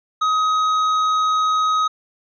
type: tone with tanh clipping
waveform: sine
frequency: 1263 Hz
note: D#6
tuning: 26 cents sharp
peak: -17 dBFS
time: 0.21-1.88 s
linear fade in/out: 10 ms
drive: 9 dB
effects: resampled to 16000 Hz